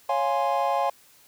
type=chord; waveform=triangle; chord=Db major seventh; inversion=none; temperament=equal; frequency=554.4 / 698.5 / 830.6 / 1046.5 Hz; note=Db5 / F5 / Ab5 / C6; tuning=0 / 0 / 0 / 0 cents; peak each=-26 / -25 / -24 / -27 dBFS; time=0.09-0.9 s; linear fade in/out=5 ms; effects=white hiss -56 dBFS RMS until 1.27 s